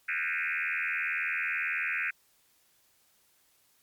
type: tone with frequency modulation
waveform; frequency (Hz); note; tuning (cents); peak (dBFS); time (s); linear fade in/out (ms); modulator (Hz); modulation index
sine; 2000; B6; +21; -28; 0.08-2.11; 10; 81.8; 6.8
effects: white hiss -67 dBFS RMS until 3.82 s + MP3 96 kbps